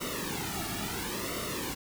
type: noise with flanger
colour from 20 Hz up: pink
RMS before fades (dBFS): -35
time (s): 0-1.75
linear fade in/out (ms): 20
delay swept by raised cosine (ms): 1.2 to 1.98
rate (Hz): 0.73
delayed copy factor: -0.8
effects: none

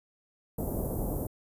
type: band-stop noise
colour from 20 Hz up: pink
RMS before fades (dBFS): -32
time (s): 0.58-1.27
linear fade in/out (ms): 5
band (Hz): 690 to 13000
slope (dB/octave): 24
effects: resampled to 32000 Hz

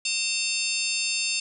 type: harmonic tone with a mistuned harmonic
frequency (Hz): 900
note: A5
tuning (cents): +39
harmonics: 3 / 4 / 5 / 6 / 7 / 8 / 9 / 10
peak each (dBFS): -28 / -34 / -32 / -32 / -36 / -34 / -37 / -37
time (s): 0.05-1.4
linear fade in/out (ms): 5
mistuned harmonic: 6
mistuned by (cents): -75
effects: none

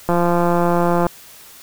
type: click train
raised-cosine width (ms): 1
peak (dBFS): -4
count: 170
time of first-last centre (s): 0.09-1.067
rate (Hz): 173
effects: white hiss -42 dBFS RMS until 1.62 s

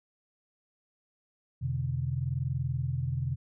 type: tone cluster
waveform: sine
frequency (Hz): 86.1 / 127.5 / 148.5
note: F2 / C3 / D3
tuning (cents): -24 / -44 / +20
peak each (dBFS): -36 / -30 / -35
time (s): 1.61-3.36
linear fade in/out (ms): 20
effects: none

